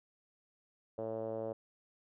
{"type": "tone with low-pass filter", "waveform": "5% pulse", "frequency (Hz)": 111.4, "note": "A2", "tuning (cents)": 22, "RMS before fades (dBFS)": -39, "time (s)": [0.98, 1.53], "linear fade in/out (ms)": 5, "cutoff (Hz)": 540, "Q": 4.1, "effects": []}